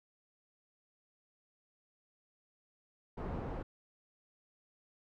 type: low-pass noise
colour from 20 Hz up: pink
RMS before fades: -40 dBFS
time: 3.17-3.63 s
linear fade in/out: 10 ms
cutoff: 880 Hz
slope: 12 dB/octave
effects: none